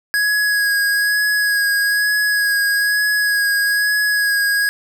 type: tone with vibrato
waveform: square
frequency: 1661.2 Hz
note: G#6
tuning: in tune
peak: -15 dBFS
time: 0.14-4.69 s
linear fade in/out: 0 ms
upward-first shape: sine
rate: 1.1 Hz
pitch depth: 20 cents each way
effects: none